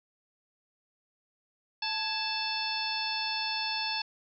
harmonic tone with a mistuned harmonic, 880 Hz, A5, in tune, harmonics 1 / 2 / 3 / 4 / 5 / 6, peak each -36 / -41 / -36 / -39 / -35 / -37 dBFS, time 1.82-4.02 s, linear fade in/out 5 ms, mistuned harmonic 2, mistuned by -95 cents, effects none

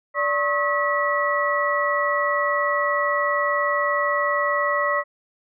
sine tone cluster, 582 / 1090 / 1280 / 1943 Hz, D5 / C#6 / D#6 / B6, -16 / -29 / +49 / -29 cents, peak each -24 / -24 / -27 / -24 dBFS, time 0.14-5.04 s, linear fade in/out 50 ms, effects none

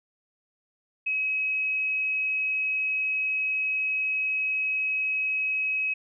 sine tone, 2552 Hz, D#7, 43 cents sharp, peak -24 dBFS, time 1.06-5.94 s, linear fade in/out 10 ms, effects none

